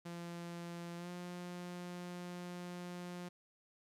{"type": "tone with pitch glide", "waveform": "sawtooth", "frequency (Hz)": [171.7, 177.14], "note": ["F3", "F3"], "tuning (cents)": [-29, 25], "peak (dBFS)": -40, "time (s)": [0.05, 3.29], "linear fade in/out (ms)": 10, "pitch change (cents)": 54, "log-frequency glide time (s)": [0.97, 1.09], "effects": ["low-pass 11000 Hz 12 dB/octave", "13-bit"]}